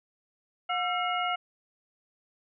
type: harmonic tone with a mistuned harmonic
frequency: 719 Hz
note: F#5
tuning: 50 cents flat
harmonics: 1 / 2 / 3 / 4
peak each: -30 / -31 / -35 / -35 dBFS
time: 0.69-1.36 s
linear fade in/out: 10 ms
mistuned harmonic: 2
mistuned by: -110 cents
effects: none